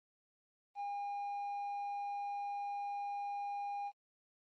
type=tone with quantisation; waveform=triangle; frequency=810 Hz; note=G#5; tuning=43 cents flat; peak=-36 dBFS; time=0.75-3.92 s; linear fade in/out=50 ms; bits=11; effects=low-pass 4000 Hz 12 dB/octave + AAC 48 kbps